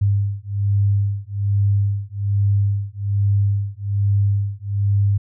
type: beating tone pair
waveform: sine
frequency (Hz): 100 / 101.2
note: G2 / G#2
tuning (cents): +35 / -44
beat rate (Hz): 1.2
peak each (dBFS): -19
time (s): 0.01-5.18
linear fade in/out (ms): 10
effects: none